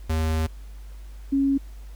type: tone pair in turn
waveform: square / sine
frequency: 79.6 / 275.1 Hz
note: D#2 / C#4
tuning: +40 / -13 cents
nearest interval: octave + major sixth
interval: 2147 cents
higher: second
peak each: -22 / -18 dBFS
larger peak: second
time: 0.09-0.47 / 1.32-1.58 s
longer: first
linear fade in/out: 10 ms
effects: added 50 Hz sine -37 dBFS peak until 1.95 s + pink hiss -56 dBFS RMS until 1.95 s